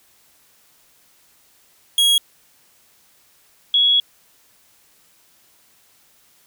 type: tone pair in turn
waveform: 45% pulse / sine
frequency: 3300 / 3346 Hz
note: G#7 / G#7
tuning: -12 / +12 cents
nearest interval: unison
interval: 24 cents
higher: second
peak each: -12 dBFS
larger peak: neither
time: 1.98-2.18 / 3.74-4 s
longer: second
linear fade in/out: 2 ms
effects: white hiss -56 dBFS RMS until 6.46 s